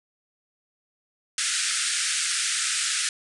white band-pass noise, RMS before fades -26 dBFS, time 1.38-3.09 s, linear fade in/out 2 ms, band 1300 to 9700 Hz, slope 96 dB/octave, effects none

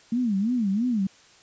sine tone with vibrato, 220 Hz, A3, in tune, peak -21 dBFS, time 0.12-1.07 s, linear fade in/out 5 ms, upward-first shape sine, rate 3 Hz, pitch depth 240 cents each way, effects white hiss -54 dBFS RMS until 1.42 s + resampled to 16000 Hz

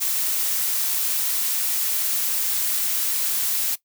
blue noise, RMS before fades -23 dBFS, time 0-3.76 s, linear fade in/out 20 ms, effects noise-tail reverb RT60 0.1 s tail -18 dB re dry

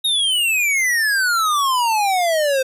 square exponential sweep, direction down, 3783 to 516 Hz, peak -16 dBFS, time 0.04-2.63 s, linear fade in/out 10 ms, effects resampled to 32000 Hz

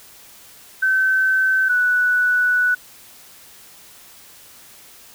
sine tone pair in turn, 1535 / 1480.6 Hz, G6 / F#6, -37 / +1 cents, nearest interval minor second, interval 62 cents, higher first, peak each -14 dBFS, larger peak neither, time 0.82-1.69 / 1.69-2.75 s, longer second, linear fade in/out 10 ms, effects white hiss -45 dBFS RMS until 5.14 s

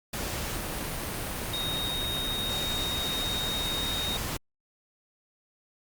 sine tone in noise, 3729 Hz, A#7, in tune, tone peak -30 dBFS, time 1.53-4.17 s, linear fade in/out 5 ms, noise pink, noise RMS -33 dBFS, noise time 0.13-4.37 s, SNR 0 dB, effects Opus 48 kbps

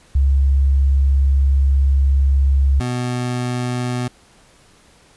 sine / 25% pulse tone pair in turn, 68.4 / 123.72 Hz, C#2 / B2, -23 / +3 cents, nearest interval minor seventh, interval 1026 cents, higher second, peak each -11 / -16 dBFS, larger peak first, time 0.15-2.8 / 2.8-4.08 s, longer first, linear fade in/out 5 ms, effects pink hiss -51 dBFS RMS until 5.16 s + resampled to 24000 Hz

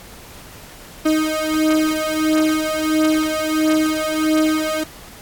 35% pulse beating tone pair, 311.1 / 312.6 Hz, D#4 / D#4, 0 / +8 cents, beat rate 1.5 Hz, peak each -17 dBFS, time 1.05-4.84 s, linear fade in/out 10 ms, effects pink hiss -40 dBFS RMS until 5.21 s + AAC 64 kbps

